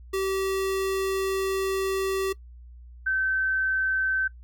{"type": "tone pair in turn", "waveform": ["square", "sine"], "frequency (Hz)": [385.1, 1540.4], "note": ["G4", "G6"], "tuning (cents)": [-31, -31], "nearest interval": "2 octaves", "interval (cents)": 2400, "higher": "second", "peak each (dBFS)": [-25, -22], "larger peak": "second", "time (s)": [[0.13, 2.33], [3.06, 4.28]], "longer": "first", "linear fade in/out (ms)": 10, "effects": ["noise-tail reverb RT60 0.1 s tail -20 dB re dry", "added 60 Hz sine -43 dBFS peak until 4.43 s"]}